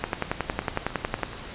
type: two click trains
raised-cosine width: 0.5 ms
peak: -9 / -24 dBFS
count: 14 / 6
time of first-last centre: 0.04-1.233 / 0.62-1.332 s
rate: 10.9 / 7.02 Hz
effects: pink hiss -39 dBFS RMS until 1.54 s + resampled to 8000 Hz